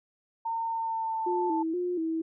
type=tone with pitch glide; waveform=sine; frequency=911 to 881 Hz; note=A#5 to A5; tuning=-40 to +2 cents; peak=-28 dBFS; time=0.45-1.63 s; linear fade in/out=10 ms; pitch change=-58 cents; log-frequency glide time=0.68-1.45 s
type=tone with vibrato; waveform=sine; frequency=339.9 Hz; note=F4; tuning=47 cents flat; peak=-27 dBFS; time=1.26-2.22 s; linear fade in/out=10 ms; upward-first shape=square; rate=2.1 Hz; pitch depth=83 cents each way
effects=none